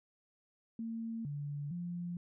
sine tone with pitch steps, 227.2 / 144.6 / 174.4 Hz, A#3 / D3 / F3, -44 / -27 / -2 cents, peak -37 dBFS, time 0.79-2.17 s, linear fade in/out 2 ms, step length 460 ms, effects none

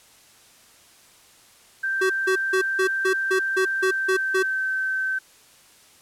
sine tone with pitch glide, 1568 to 1542.8 Hz, G6 to G6, 0 to -28 cents, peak -22 dBFS, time 1.83-5.19 s, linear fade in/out 10 ms, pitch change -28 cents, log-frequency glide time 3.75-4.7 s
square tone bursts, 377.7 Hz, F#4, 36 cents sharp, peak -20 dBFS, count 10, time 2.01-4.43 s, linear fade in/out 10 ms, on 89 ms, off 170 ms
effects white hiss -53 dBFS RMS until 6.01 s + low-pass 11000 Hz 12 dB/octave

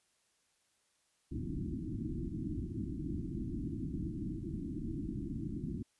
white low-pass noise, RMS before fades -39 dBFS, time 1.31-5.83 s, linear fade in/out 10 ms, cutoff 340 Hz, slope 96 dB/octave, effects white hiss -75 dBFS RMS until 5.99 s + resampled to 24000 Hz

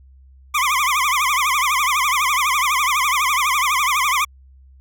25% pulse tone with vibrato, 1110 Hz, C#6, 2 cents sharp, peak -12 dBFS, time 0.54-4.25 s, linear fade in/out 10 ms, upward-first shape triangle, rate 12 Hz, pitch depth 210 cents each way, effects added 66 Hz sine -44 dBFS peak until 4.8 s

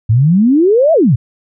sine exponential two-way sweep, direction up then down, 103.3 to 680 to 103.3 Hz, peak -6 dBFS, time 0.09-1.16 s, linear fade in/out 10 ms, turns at 0.93 s, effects none

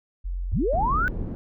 sine tone, 44.47 Hz, F1, 32 cents sharp, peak -26 dBFS, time 0.24-1.07 s, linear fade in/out 20 ms
sine linear sweep, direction up, 47 to 1529 Hz, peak -21 dBFS, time 0.52-1.08 s, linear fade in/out 0 ms
pink low-pass noise, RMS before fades -30 dBFS, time 0.73-1.35 s, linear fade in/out 0 ms, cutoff 310 Hz, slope 12 dB/octave
effects none

